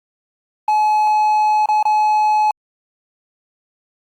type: tone with dropouts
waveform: triangle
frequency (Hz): 852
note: G#5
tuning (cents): +44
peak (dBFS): -10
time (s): 0.68-2.51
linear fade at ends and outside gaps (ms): 2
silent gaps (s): 1.659-1.687 / 1.828-1.853
effects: Opus 24 kbps